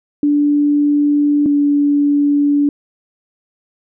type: tone pair in turn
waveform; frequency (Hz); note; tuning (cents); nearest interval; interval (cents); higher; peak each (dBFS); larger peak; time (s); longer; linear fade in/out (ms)
sine; 291.6 / 288.4; D4 / D4; -12 / -31; unison; 19; first; -10; neither; 0.23-1.46 / 1.46-2.69; neither; 2
effects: none